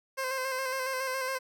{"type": "tone with vibrato", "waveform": "15% pulse", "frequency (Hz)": 523.3, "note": "C5", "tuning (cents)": 0, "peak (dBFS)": -24, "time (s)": [0.17, 1.39], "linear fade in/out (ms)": 20, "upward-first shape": "square", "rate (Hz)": 7.2, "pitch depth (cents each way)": 28, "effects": []}